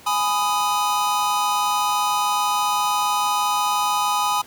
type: chord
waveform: square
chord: G# minor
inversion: none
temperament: just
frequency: 830.6 / 996.7 / 1245.9 Hz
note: G#5 / B5 / D#6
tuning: 0 / +16 / +2 cents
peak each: -24 dBFS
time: 0.06-4.42 s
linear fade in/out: 10 ms
effects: pink hiss -46 dBFS RMS until 4.46 s + high-pass 100 Hz 12 dB/octave

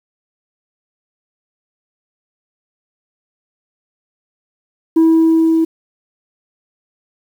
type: tone with level ramp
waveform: sine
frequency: 324.9 Hz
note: E4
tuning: 25 cents flat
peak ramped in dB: -4 to -9 dBFS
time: 4.96-5.65 s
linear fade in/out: 10 ms
effects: tanh soft clip ceiling -6 dBFS + 7-bit

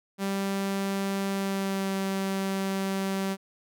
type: tone with pitch glide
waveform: sawtooth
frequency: 196 to 193.53 Hz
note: G3 to G3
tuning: 0 to -22 cents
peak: -23 dBFS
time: 0.18-3.37 s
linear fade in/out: 50 ms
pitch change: -22 cents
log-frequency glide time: 1.31-1.94 s
effects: none

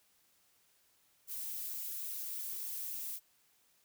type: noise with flanger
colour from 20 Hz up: violet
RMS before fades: -41 dBFS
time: 1.27-3.2 s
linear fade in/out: 50 ms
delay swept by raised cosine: 0.33 to 6.13 ms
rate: 3.6 Hz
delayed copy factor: +0.7
effects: white hiss -71 dBFS RMS until 3.84 s

